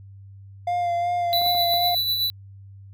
triangle tone with vibrato, 698.5 Hz, F5, in tune, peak -19 dBFS, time 0.67-1.95 s, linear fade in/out 5 ms, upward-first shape sine, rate 2.7 Hz, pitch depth 22 cents each way
square tone with tremolo, 3965 Hz, B7, 6 cents sharp, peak -20 dBFS, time 1.33-2.3 s, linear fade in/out 0 ms, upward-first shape sine, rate 8 Hz, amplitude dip 40%
clicks, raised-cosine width 1 ms, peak -26 dBFS, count 4, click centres 1.417 / 1.464 / 1.551 / 1.74 s
effects added 98 Hz sine -41 dBFS peak until 2.93 s

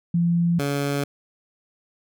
sine / 15% pulse tone pair in turn, 171 / 141.83 Hz, F3 / C#3, -36 / +40 cents, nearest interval minor third, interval 324 cents, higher first, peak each -17 / -16 dBFS, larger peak second, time 0.14-0.59 / 0.59-1.04 s, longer neither, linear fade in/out 5 ms, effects none

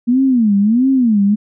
sine tone with vibrato, 231.2 Hz, A#3, 14 cents flat, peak -9 dBFS, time 0.07-1.36 s, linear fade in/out 20 ms, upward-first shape sine, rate 1.5 Hz, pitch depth 260 cents each way, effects none

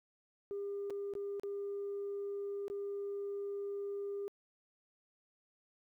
sine tone with dropouts, 401.8 Hz, G4, 43 cents sharp, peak -36 dBFS, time 0.51-4.28 s, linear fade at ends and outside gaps 0 ms, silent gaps 0.9-0.905 / 1.137-1.152 / 1.397-1.434 / 2.681-2.7 s, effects tanh soft clip ceiling -34 dBFS + 13-bit

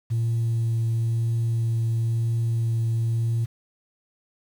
sine tone with vibrato, 114.8 Hz, A#2, 26 cents flat, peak -19 dBFS, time 0.1-3.46 s, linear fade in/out 20 ms, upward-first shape triangle, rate 0.99 Hz, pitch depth 11 cents each way, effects tanh soft clip ceiling -18 dBFS + 8-bit

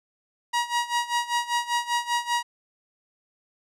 sawtooth tone with tremolo, 955 Hz, A#5, 42 cents sharp, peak -17 dBFS, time 0.53-2.43 s, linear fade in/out 10 ms, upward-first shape sine, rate 5.1 Hz, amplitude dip 85%, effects low-pass 9000 Hz 12 dB/octave

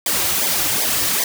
white noise with flanger, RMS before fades -19 dBFS, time 0.06-1.24 s, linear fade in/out 2 ms, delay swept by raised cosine 0.71 to 4.81 ms, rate 2.6 Hz, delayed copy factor -0.85, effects none

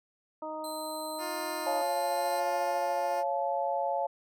harmonic tone, 311.1 Hz, D#4, in tune, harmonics 1 / 2 / 3 / 4, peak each -43 / -38 / -39 / -45 dBFS, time 0.42-1.82 s, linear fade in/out 5 ms
20% pulse tone, 4079 Hz, C8, 45 cents flat, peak -36 dBFS, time 0.64-2.4 s, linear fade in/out 2 ms
10% pulse tone with tremolo, 353.5 Hz, F4, 21 cents sharp, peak -28 dBFS, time 1.18-3.24 s, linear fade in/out 50 ms, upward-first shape sine, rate 0.94 Hz, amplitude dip 35%
sine chord, Db augmented, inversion none, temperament just, 554.4 / 693 / 866.2 Hz, Db5 / F5 / A5, 0 / -14 / -27 cents, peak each -32 dBFS, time 1.66-4.07 s, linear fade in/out 10 ms
effects none

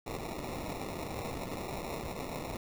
white noise with sample-and-hold, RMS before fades -39 dBFS, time 0.06-2.57 s, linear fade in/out 5 ms, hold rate 1575 Hz, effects none

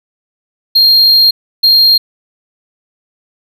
triangle tone bursts at uneven times, 4216 Hz, C8, 12 cents sharp, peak -3 dBFS, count 2, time 0.75-1.31 / 1.63-1.98 s, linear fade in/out 10 ms, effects none

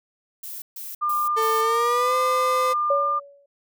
violet noise bursts, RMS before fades -35 dBFS, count 4, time 0.43-1.61 s, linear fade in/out 5 ms, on 190 ms, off 140 ms
sine tone, 1200 Hz, D6, 37 cents sharp, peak -20 dBFS, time 1.01-3.2 s, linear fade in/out 20 ms
35% pulse tone with pitch glide, 445.5 to 511.7 Hz, A4 to C5, +22 to -39 cents, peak -21 dBFS, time 1.36-2.74 s, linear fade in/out 20 ms, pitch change +239 cents, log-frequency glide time 1.61-2.15 s
sine tone with exponential decay, 565 Hz, C#5, 33 cents sharp, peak -17 dBFS, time 2.9-3.46 s, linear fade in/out 5 ms, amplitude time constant 120 ms
effects none

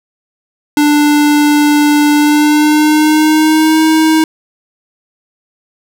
square tone with pitch glide, 295.1 to 316.3 Hz, D4 to D#4, +8 to +29 cents, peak -7 dBFS, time 0.77-4.24 s, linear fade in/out 2 ms, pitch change +121 cents, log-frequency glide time 2.15-3.81 s, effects none

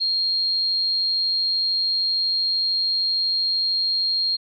sine tone, 4231 Hz, C8, 19 cents sharp, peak -19 dBFS, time 0-4.37 s, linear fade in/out 20 ms, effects none

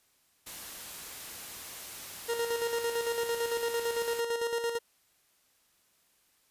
white noise, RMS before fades -43 dBFS, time 0.46-4.21 s, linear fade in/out 10 ms
40% pulse tone with tremolo, 467 Hz, A#4, 3 cents sharp, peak -27 dBFS, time 2.28-4.79 s, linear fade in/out 20 ms, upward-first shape square, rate 8.9 Hz, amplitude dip 50%
effects white hiss -69 dBFS RMS until 6.5 s + resampled to 32000 Hz

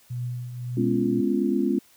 sine tone with tremolo, 122.8 Hz, B2, 9 cents flat, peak -26 dBFS, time 0.1-1.21 s, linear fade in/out 10 ms, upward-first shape triangle, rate 1.8 Hz, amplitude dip 60%
sine chord, C# dominant seventh, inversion second, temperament just, 207.9 / 249.5 / 277.2 / 346.5 Hz, G#3 / B3 / C#4 / E#4, +2 / +18 / 0 / -14 cents, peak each -26 dBFS, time 0.77-1.79 s, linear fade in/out 5 ms
effects white hiss -57 dBFS RMS until 1.96 s

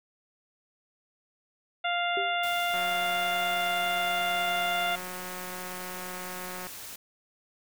harmonic tone, 698.5 Hz, F5, in tune, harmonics 1 / 2 / 3 / 4 / 5, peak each -29 / -32 / -34 / -35 / -36 dBFS, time 1.84-4.96 s, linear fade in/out 10 ms
sine tone with exponential decay, 392 Hz, G4, in tune, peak -28 dBFS, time 2.17-2.43 s, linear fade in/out 2 ms, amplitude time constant 56 ms
white noise, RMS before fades -42 dBFS, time 2.43-6.96 s, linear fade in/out 5 ms
click train, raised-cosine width 0.5 ms, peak -25 dBFS, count 716, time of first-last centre 2.74-6.669 s, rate 182 Hz
effects none

